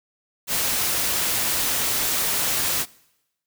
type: noise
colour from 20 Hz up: white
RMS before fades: -23 dBFS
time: 0.47-2.86 s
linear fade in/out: 50 ms
effects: noise-tail reverb RT60 0.9 s tail -23 dB re dry